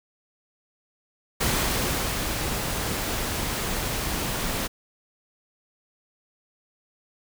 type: noise with ADSR envelope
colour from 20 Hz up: pink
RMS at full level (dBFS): -23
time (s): 1.4-4.68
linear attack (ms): 13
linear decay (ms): 800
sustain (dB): -5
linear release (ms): 21
effects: none